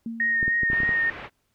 sine tone with exponential decay, 229 Hz, A#3, 31 cents flat, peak -27 dBFS, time 0.06-0.75 s, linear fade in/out 2 ms, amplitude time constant 150 ms
sine tone with vibrato, 1853 Hz, A#6, 11 cents flat, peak -20 dBFS, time 0.2-1.1 s, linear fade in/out 2 ms, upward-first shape sine, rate 3.3 Hz, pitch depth 18 cents each way
clicks, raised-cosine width 3 ms, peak -19 dBFS, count 8, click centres 0.429 / 0.48 / 0.633 / 0.701 / 0.732 / 0.803 / 0.833 / 0.892 s
white low-pass noise, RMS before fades -39 dBFS, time 0.69-1.3 s, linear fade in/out 50 ms, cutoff 2400 Hz, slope 24 dB/octave
effects pink hiss -72 dBFS RMS until 1.54 s

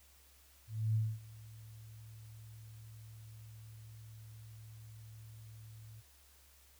sine tone with ADSR envelope, 110 Hz, A2, in tune, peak -28 dBFS, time 0.67-6.02 s, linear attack 280 ms, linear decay 240 ms, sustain -22 dB, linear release 26 ms, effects added 68 Hz sine -65 dBFS peak until 6.79 s + white hiss -65 dBFS RMS until 6.79 s

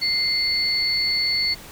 sine tone pair together, 2091 / 4431 Hz, C7 / C#8, -2 / -2 cents, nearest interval octave + minor second, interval 1300 cents, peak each -25 / -20 dBFS, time 0.01-1.55 s, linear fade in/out 20 ms, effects pink hiss -41 dBFS RMS until 1.71 s

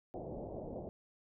white low-pass noise, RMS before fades -44 dBFS, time 0.14-0.89 s, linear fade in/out 0 ms, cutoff 710 Hz, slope 48 dB/octave, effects none

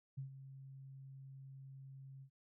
sine tone with ADSR envelope, 135 Hz, C#3, 45 cents flat, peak -40 dBFS, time 0.17-2.3 s, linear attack 14 ms, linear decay 110 ms, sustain -11 dB, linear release 80 ms, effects none

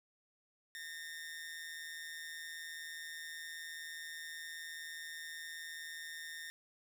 sawtooth tone with amplitude modulation, 1825 Hz, A#6, 37 cents flat, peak -38 dBFS, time 0.75-6.5 s, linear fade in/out 0 ms, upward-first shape sine, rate 159 Hz, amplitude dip 65%, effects 11-bit

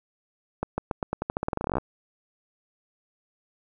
accelerating click train, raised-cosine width 1 ms, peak -12 dBFS, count 21, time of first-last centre 0.63-1.783 s, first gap 150 ms, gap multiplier 0.88, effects none

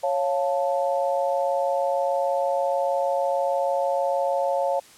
sine chord, Db augmented, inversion none, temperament equal with one note detuned, 552.1 / 698.5 / 880 Hz, Db5 / F5 / A5, -7 / 0 / 0 cents, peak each -23 / -26 / -28 dBFS, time 0.03-4.8 s, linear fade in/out 10 ms, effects white hiss -50 dBFS RMS until 4.97 s + low-pass 10000 Hz 12 dB/octave

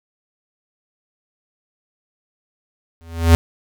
square tone with exponential growth, 83 Hz, E2, 12 cents sharp, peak -5 dBFS, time 3.01-3.35 s, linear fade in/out 0 ms, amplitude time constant 72 ms, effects none

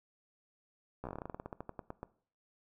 slowing click train, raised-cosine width 1 ms, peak -27 dBFS, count 20, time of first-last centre 1.04-2.03 s, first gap 14 ms, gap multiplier 1.13, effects noise-tail reverb RT60 0.5 s tail -19 dB re dry

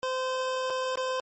25% pulse tone with dropouts, 516 Hz, C5, 24 cents flat, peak -24 dBFS, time 0.03-1.2 s, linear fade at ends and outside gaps 0 ms, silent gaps 0.7-0.704 / 0.956-0.974 s, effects low-pass 7000 Hz 12 dB/octave + MP3 32 kbps

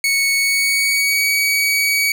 sawtooth tone with pitch glide, 2217 to 2262 Hz, C#7 to C#7, 0 to +34 cents, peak -11 dBFS, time 0.04-2.12 s, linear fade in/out 2 ms, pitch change +34 cents, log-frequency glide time 0.37-1.29 s, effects none

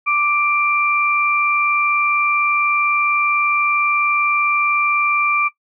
sine tone pair together, 1174.7 / 2361 Hz, D6 / D7, 0 / +9 cents, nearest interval octave, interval 1209 cents, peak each -17 dBFS, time 0.06-5.49 s, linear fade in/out 20 ms, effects noise-tail reverb RT60 0.1 s tail -17 dB re dry

